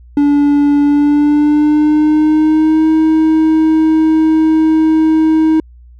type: tone with pitch glide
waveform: triangle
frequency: 288.4 to 316.3 Hz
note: D4 to D#4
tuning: -31 to +29 cents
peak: -5 dBFS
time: 0.17-5.6 s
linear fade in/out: 2 ms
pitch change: +160 cents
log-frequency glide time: 0.83-2.88 s
effects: added 60 Hz sine -36 dBFS peak until 5.99 s